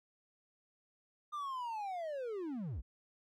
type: linear sweep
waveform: triangle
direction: down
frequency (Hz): 1216 to 42.53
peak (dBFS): -36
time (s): 1.32-2.82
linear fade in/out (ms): 20
effects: none